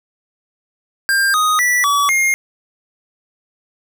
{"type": "tone with pitch steps", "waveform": "square", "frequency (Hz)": [1595, 1247, 1961, 1141, 2130], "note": ["G6", "D#6", "B6", "C#6", "C7"], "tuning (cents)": [30, 3, -13, 50, 30], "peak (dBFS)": -13, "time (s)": [1.09, 2.34], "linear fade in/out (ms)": 0, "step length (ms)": 250, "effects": []}